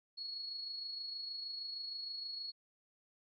sine tone with amplitude modulation, 4344 Hz, C#8, 36 cents flat, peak -39 dBFS, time 0.17-2.52 s, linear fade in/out 20 ms, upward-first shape sine, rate 26.4 Hz, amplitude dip 40%, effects none

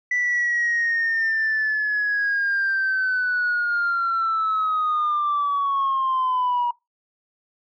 sine linear sweep, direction down, 1979 to 956 Hz, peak -18 dBFS, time 0.11-6.71 s, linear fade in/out 5 ms, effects noise-tail reverb RT60 0.2 s tail -22 dB re dry + tanh soft clip ceiling -16 dBFS

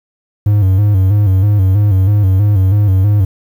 triangle tone with vibrato, 99 Hz, G2, 18 cents sharp, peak -5 dBFS, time 0.46-3.25 s, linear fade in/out 5 ms, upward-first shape square, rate 3.1 Hz, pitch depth 81 cents each way, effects 7-bit

